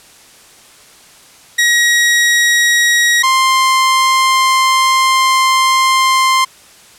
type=tone pair in turn; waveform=sawtooth; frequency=1900 / 1049.8 Hz; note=A#6 / C6; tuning=+33 / +5 cents; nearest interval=minor seventh; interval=1028 cents; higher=first; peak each=-5 dBFS; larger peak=neither; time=1.58-3.23 / 3.23-6.45 s; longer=second; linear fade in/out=10 ms; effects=white hiss -42 dBFS RMS until 6.98 s + low-pass 10000 Hz 12 dB/octave